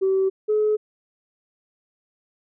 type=tone pair in turn; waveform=sine; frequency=383.2 / 426.1 Hz; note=G4 / G#4; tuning=-39 / +44 cents; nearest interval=major second; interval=183 cents; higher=second; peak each=-16 dBFS; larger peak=neither; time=0.01-0.3 / 0.48-0.77 s; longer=neither; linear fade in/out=20 ms; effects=tanh soft clip ceiling -13 dBFS